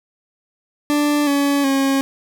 40% pulse tone with pitch steps, 293.7 / 282.7 / 272.1 Hz, D4 / C#4 / C#4, 0 / +34 / -32 cents, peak -14 dBFS, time 0.9-2.01 s, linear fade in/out 0 ms, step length 370 ms, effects none

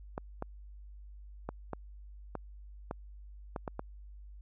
clicks, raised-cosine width 1 ms, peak -22 dBFS, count 9, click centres 0.179 / 0.424 / 1.49 / 1.733 / 2.353 / 2.911 / 3.562 / 3.678 / 3.794 s, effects added 50 Hz sine -47 dBFS peak until 4.41 s

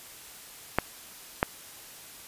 clicks, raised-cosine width 0.5 ms, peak -6 dBFS, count 2, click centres 0.786 / 1.429 s, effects white hiss -47 dBFS RMS until 2.27 s + resampled to 32000 Hz

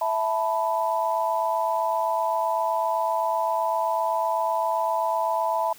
sine chord, E suspended fourth, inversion none, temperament equal, 659.3 / 880 / 987.8 Hz, E5 / A5 / B5, 0 / 0 / 0 cents, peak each -26 dBFS, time 0.01-5.73 s, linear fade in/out 5 ms, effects white hiss -49 dBFS RMS until 5.78 s

